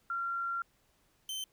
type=tone pair in turn; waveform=sine / sawtooth; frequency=1376 / 3089 Hz; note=F6 / G7; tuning=-26 / -26 cents; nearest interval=octave + major second; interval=1400 cents; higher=second; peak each=-32 / -33 dBFS; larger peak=first; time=0.1-0.62 / 1.29-1.44 s; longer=first; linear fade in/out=2 ms; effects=pink hiss -71 dBFS RMS until 1.52 s